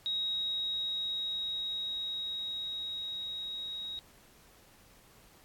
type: tone with level ramp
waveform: sine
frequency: 3792 Hz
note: A#7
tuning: 29 cents sharp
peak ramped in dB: -30 to -37 dBFS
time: 0.06-3.99 s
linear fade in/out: 0 ms
effects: pink hiss -60 dBFS RMS until 5.44 s + AAC 64 kbps